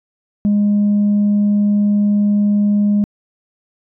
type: tone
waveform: sine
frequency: 205.8 Hz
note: G#3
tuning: 16 cents flat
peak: -9 dBFS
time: 0.45-3.04 s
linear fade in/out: 0 ms
effects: tanh soft clip ceiling -9 dBFS